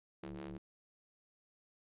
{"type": "ring-modulated tone", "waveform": "sawtooth", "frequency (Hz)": 73, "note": "D2", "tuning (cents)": -10, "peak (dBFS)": -37, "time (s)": [0.23, 0.58], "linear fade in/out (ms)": 5, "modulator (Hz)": 258, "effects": ["resampled to 8000 Hz"]}